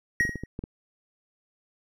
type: tone with exponential decay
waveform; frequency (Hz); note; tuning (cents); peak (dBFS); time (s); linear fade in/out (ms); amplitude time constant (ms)
triangle; 1891; A#6; +24; -16; 0.2-0.46; 1; 56
type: clicks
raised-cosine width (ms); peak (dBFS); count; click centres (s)
3; -20; 7; 0.208 / 0.252 / 0.293 / 0.357 / 0.436 / 0.591 / 0.639
effects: none